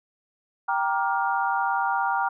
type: chord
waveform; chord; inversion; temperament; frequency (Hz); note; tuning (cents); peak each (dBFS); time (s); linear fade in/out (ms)
sine; G minor seventh; none; just; 784 / 940.8 / 1176 / 1411.2; G5 / Bb5 / D6 / F6; 0 / +16 / +2 / +18; -26 / -26 / -31 / -28; 0.68-2.29; 10
effects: none